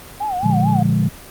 sine tone with vibrato, 784 Hz, G5, in tune, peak -19 dBFS, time 0.2-0.83 s, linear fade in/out 10 ms, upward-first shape sine, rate 4.5 Hz, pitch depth 160 cents each way
sine chord, Bb dominant seventh, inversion none, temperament equal, 116.54 / 146.83 / 174.61 / 207.7 Hz, Bb2 / D3 / F3 / Ab3, 0 / 0 / 0 / 0 cents, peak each -19 dBFS, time 0.43-1.09 s, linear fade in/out 10 ms
click train, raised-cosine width 2 ms, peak -23 dBFS, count 18, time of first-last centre 0.5-1.059 s, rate 30.4 Hz
effects pink hiss -38 dBFS RMS until 1.3 s + Opus 32 kbps

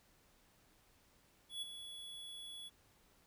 square tone with ADSR envelope, 3388 Hz, G#7, 34 cents sharp, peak -39 dBFS, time 1.49-2.7 s, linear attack 130 ms, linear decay 15 ms, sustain -9 dB, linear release 29 ms, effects pink hiss -70 dBFS RMS until 3.26 s

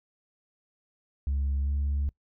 sine tone with pitch glide, 69.3 to 70.92 Hz, C#2 to C#2, 0 to +40 cents, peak -23 dBFS, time 1.27-2.09 s, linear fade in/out 0 ms, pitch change +40 cents, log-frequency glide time 1.62-1.71 s, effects noise-tail reverb RT60 0.1 s tail -24 dB re dry + tanh soft clip ceiling -23 dBFS

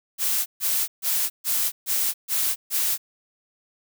blue noise bursts, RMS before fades -23 dBFS, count 7, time 0.18-2.98 s, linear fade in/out 50 ms, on 280 ms, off 140 ms, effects none

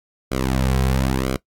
sawtooth tone with flanger, 65.41 Hz, C2, in tune, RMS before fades -20 dBFS, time 0.31-1.37 s, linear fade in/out 10 ms, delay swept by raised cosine 1.1 to 3.4 ms, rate 1 Hz, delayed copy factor -0.95, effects noise-tail reverb RT60 0.1 s tail -21 dB re dry + AAC 64 kbps

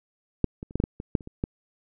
clicks, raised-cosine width 3 ms, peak -7 / -22 / -30 / -12 / -9 / -12 / -21 / -7 / -30 / -26 / -13 dBFS, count 11, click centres 0.443 / 0.629 / 0.709 / 0.756 / 0.801 / 0.839 / 1.001 / 1.152 / 1.208 / 1.274 / 1.439 s, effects none

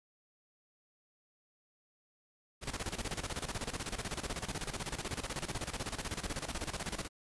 pink noise with tremolo, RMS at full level -37 dBFS, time 2.61-7.09 s, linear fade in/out 50 ms, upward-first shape square, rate 16 Hz, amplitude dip 75%, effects resampled to 24000 Hz

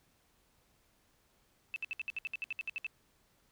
sine tone bursts, 2637 Hz, E7, in tune, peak -34 dBFS, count 14, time 1.74-2.866 s, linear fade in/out 0 ms, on 21 ms, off 64 ms, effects pink hiss -71 dBFS RMS until 3.51 s

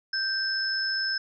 sine tone pair together, 1568 / 5223 Hz, G6 / E8, 0 / -17 cents, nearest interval octave + major sixth, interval 2083 cents, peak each -28 dBFS, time 0.13-1.18 s, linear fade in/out 5 ms, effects none

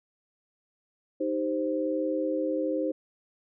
sine chord, C minor, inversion first, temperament equal, 311.1 / 392 / 523.3 Hz, Eb4 / G4 / C5, 0 / 0 / 0 cents, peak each -29 / -34 / -29 dBFS, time 1.2-2.92 s, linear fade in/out 10 ms, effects none

